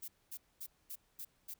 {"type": "noise bursts", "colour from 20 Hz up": "violet", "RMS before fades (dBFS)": -45, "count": 6, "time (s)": [0.02, 1.542], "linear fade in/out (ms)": 10, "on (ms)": 62, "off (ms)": 230, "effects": ["pink hiss -74 dBFS RMS until 1.59 s"]}